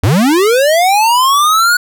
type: linear sweep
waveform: square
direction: up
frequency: 79 to 1468 Hz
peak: -8 dBFS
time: 0.03-1.77 s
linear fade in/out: 5 ms
effects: none